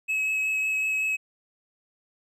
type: tone with vibrato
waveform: triangle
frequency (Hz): 2570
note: E7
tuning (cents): -45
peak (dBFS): -22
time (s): 0.08-1.17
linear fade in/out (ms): 20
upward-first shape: triangle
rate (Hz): 5.4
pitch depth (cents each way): 12
effects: none